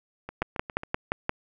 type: two click trains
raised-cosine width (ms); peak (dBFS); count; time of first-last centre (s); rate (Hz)
0.5; -21 / -10; 5 / 6; 0.29-0.834 / 0.42-1.294; 7.35 / 5.72
effects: none